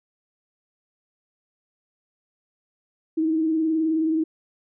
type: tone with vibrato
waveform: sine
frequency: 318.8 Hz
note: D#4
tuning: 42 cents sharp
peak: -19 dBFS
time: 3.17-4.24 s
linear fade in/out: 10 ms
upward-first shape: sine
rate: 19 Hz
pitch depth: 38 cents each way
effects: none